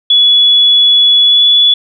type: tone with pitch glide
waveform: sine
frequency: 3400 to 3422 Hz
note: G#7 to A7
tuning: +40 to -49 cents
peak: -4 dBFS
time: 0.1-1.74 s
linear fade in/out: 5 ms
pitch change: +11 cents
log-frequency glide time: 1.21-1.42 s
effects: none

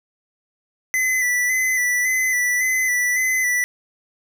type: tone with vibrato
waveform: square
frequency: 2000 Hz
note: B6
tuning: 21 cents sharp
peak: -18 dBFS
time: 0.94-3.64 s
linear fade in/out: 0 ms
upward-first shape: square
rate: 1.8 Hz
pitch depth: 28 cents each way
effects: none

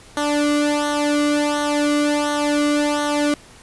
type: tone with flanger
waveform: sawtooth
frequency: 293.7 Hz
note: D4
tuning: in tune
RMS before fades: -19 dBFS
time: 0.17-3.34 s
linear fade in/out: 2 ms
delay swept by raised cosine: 0.4 to 1.21 ms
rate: 1.4 Hz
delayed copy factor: -0.8
effects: pink hiss -45 dBFS RMS until 3.62 s + resampled to 24000 Hz

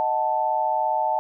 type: chord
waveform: sine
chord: D# diminished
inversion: none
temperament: equal with one note detuned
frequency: 622.3 / 737.4 / 880 Hz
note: D#5 / F#5 / A5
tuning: 0 / -6 / 0 cents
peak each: -27 / -26 / -22 dBFS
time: 0-1.19 s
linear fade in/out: 0 ms
effects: none

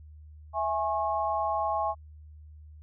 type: chord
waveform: sine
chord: C# minor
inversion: first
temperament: equal with one note detuned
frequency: 659.3 / 830.6 / 1085.9 Hz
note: E5 / G#5 / C#6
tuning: 0 / 0 / -36 cents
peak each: -31 / -29 / -31 dBFS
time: 0.53-1.95 s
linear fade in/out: 50 ms
effects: added 76 Hz sine -46 dBFS peak until 2.82 s

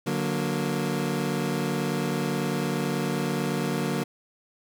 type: chord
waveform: 25% pulse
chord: D augmented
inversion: none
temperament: equal with one note detuned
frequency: 146.83 / 185 / 235 Hz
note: D3 / F#3 / A#3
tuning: 0 / 0 / +14 cents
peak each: -26 dBFS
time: 0.06-4.04 s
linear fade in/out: 10 ms
effects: none

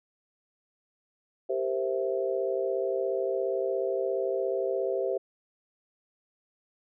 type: chord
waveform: sine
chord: C dominant seventh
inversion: second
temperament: equal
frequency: 392 / 466.2 / 523.3 / 659.3 Hz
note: G4 / Bb4 / C5 / E5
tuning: 0 / 0 / 0 / 0 cents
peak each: -30 / -36 / -30 / -34 dBFS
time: 1.49-5.18 s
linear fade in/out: 10 ms
effects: none

